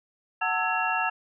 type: tone cluster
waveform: sine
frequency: 741 / 896 / 1315 / 1677 / 2738 Hz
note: F#5 / A5 / E6 / G#6 / F7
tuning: +2 / +31 / -5 / +16 / -35 cents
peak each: -30 dBFS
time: 0.41-1.1 s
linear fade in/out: 10 ms
effects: none